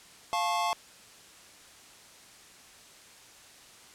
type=chord; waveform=square; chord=F augmented; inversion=none; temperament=just; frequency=698.5 / 873.1 / 1091.3 Hz; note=F5 / A5 / C#6; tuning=0 / -14 / -27 cents; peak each=-32 dBFS; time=0.33-0.73 s; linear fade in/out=0 ms; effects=white hiss -53 dBFS RMS until 3.94 s + low-pass 9000 Hz 12 dB/octave

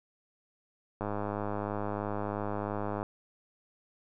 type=click train; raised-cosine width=1 ms; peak=-20 dBFS; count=209; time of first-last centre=1.01-3.029 s; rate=103 Hz; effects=none

